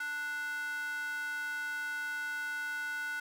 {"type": "tone with high-pass filter", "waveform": "square", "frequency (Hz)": 294.8, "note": "D4", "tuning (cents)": 7, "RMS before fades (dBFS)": -37, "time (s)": [0, 3.2], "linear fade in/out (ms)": 5, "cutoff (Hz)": 1400, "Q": 7.2, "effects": []}